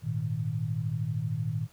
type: chord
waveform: sine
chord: Ab suspended second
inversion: none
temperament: just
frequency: 103.83 / 116.8 / 155.74 Hz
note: Ab2 / Bb2 / Eb3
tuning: 0 / +4 / +2 cents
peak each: -35 / -31 / -32 dBFS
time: 0.02-1.68 s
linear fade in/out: 50 ms
effects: pink hiss -60 dBFS RMS until 1.72 s